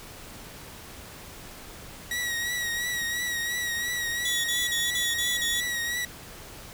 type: tone with vibrato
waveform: sawtooth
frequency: 1912 Hz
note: A#6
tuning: 43 cents sharp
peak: -24 dBFS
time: 2.11-6.05 s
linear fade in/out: 2 ms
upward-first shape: triangle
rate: 2.9 Hz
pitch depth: 48 cents each way
type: tone bursts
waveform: sawtooth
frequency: 3436 Hz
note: A7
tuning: 42 cents flat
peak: -24 dBFS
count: 6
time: 4.25-5.605 s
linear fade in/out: 5 ms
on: 190 ms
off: 43 ms
effects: pink hiss -44 dBFS RMS until 6.73 s